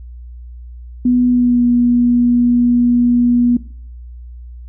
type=tone with pitch glide; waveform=sine; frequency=246.9 to 241.8 Hz; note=B3 to B3; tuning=0 to -36 cents; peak=-9 dBFS; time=1.05-3.57 s; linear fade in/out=5 ms; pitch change=-36 cents; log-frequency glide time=1.29-1.63 s; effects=noise-tail reverb RT60 0.5 s tail -18 dB re dry + added 60 Hz sine -30 dBFS peak until 4.68 s